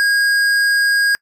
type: tone with tanh clipping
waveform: sine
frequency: 1633 Hz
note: G#6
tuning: 30 cents flat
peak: -14 dBFS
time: 0-1.15 s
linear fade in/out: 0 ms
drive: 15 dB
effects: noise-tail reverb RT60 0.1 s tail -25 dB re dry